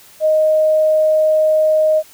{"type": "tone", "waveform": "sine", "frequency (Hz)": 622.3, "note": "D#5", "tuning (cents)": 0, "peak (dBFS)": -10, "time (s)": [0.2, 2.03], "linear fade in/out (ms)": 50, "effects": ["white hiss -44 dBFS RMS until 2.13 s"]}